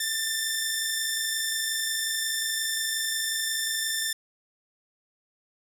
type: tone pair together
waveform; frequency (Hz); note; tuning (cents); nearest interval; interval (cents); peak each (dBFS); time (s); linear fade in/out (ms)
10% pulse; 1760 / 1785.6; A6 / A6; 0 / +25; unison; 25; -26 / -18; 0-4.13; 5
effects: 9-bit